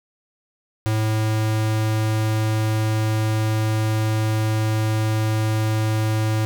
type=tone; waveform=square; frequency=109.1 Hz; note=A2; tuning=14 cents flat; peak=-19 dBFS; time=0.86-6.45 s; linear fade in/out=0 ms; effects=none